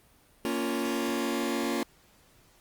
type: chord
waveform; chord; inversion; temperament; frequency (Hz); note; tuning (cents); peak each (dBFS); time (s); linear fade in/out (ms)
sawtooth; Bb minor; none; just; 233.1 / 279.7 / 349.6; Bb3 / Db4 / F4; 0 / +16 / +2; -28; 0.45-1.83; 0
effects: pink hiss -61 dBFS RMS until 2.6 s + Opus 32 kbps